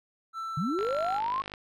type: tone with pitch glide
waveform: triangle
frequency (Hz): 1331 to 1359.8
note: E6 to F6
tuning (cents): +16 to -47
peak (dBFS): -31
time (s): 0.33-1.21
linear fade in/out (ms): 50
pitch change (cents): +37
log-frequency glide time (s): 0.68-0.94
type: linear sweep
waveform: sine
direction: up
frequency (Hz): 133.2 to 1108.7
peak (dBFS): -27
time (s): 0.57-1.42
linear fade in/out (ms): 5
type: click train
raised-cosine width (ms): 0.3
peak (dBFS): -23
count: 39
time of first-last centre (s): 0.79-1.538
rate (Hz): 50.8
effects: none